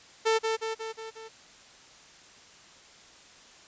sawtooth tone with echo, 445.5 Hz, A4, 22 cents sharp, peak -18 dBFS, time 0.25-0.39 s, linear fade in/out 20 ms, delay 180 ms, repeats 5, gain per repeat -4 dB, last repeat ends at 1.29 s, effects white hiss -53 dBFS RMS until 3.67 s + resampled to 16000 Hz

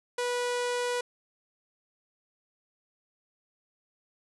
sawtooth tone, 489.1 Hz, B4, 17 cents flat, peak -24 dBFS, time 0.18-1.01 s, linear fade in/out 5 ms, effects resampled to 24000 Hz

